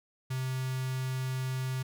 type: tone with notch filter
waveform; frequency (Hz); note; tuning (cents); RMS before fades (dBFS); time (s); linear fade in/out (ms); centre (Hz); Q
square; 130.1; C3; -9; -33; 0.3-1.83; 10; 520; 0.64
effects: none